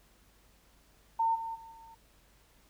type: tone with level steps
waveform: sine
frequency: 907 Hz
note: A#5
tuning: 48 cents flat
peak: -25 / -35 / -47 / -50 dBFS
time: 1.19-1.95 s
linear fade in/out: 10 ms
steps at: 1.34 / 1.54 / 1.71 s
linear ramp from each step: 20 ms
effects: added 50 Hz sine -65 dBFS peak until 2.69 s + pink hiss -65 dBFS RMS until 2.69 s